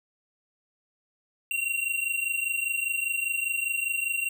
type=tone pair together; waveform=square; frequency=2733 / 2758 Hz; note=F7 / F7; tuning=-38 / -22 cents; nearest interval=unison; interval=16 cents; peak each=-31 / -29 dBFS; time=1.51-4.29 s; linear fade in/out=2 ms; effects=none